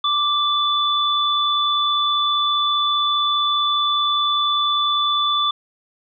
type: tone pair together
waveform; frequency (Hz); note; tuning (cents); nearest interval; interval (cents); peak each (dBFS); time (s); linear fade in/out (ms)
sine; 1174.7 / 3485; D6 / A7; 0 / -17; octave + perfect fifth; 1883; -19; 0.04-5.51; 5
effects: none